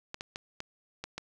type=clicks; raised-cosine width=0.2 ms; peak=-20 dBFS; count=6; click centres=0.144 / 0.209 / 0.359 / 0.604 / 1.04 / 1.18 s; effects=none